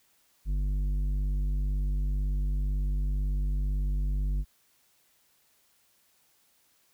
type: tone with tanh clipping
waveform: sine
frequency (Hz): 49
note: G1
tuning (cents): 0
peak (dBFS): -27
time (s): 0.45-4.45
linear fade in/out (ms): 50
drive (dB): 9
effects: white hiss -67 dBFS RMS until 6.93 s